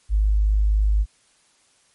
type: tone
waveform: sine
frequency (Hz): 51.8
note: G#1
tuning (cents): -4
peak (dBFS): -15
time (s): 0.09-1.06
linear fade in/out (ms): 50
effects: white hiss -60 dBFS RMS until 1.94 s + MP3 48 kbps